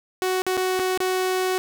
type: tone with dropouts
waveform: sawtooth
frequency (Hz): 371.6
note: F#4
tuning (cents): +7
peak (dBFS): -17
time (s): 0.22-1.58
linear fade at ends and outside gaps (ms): 0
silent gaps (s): 0.42-0.466 / 0.57-0.575 / 0.792-0.797 / 0.975-1.003
effects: none